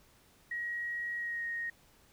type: tone with pitch glide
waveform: sine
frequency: 1899 to 1866.4 Hz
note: A#6 to A#6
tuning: +32 to +2 cents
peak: -34 dBFS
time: 0.51-1.7 s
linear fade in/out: 5 ms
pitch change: -30 cents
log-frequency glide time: 1.18-1.45 s
effects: pink hiss -64 dBFS RMS until 2.12 s